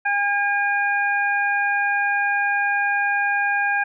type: harmonic tone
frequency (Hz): 810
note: G#5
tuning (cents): -43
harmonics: 1 / 2 / 3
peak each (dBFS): -23 / -20 / -27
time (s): 0.05-3.84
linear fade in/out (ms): 10
effects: none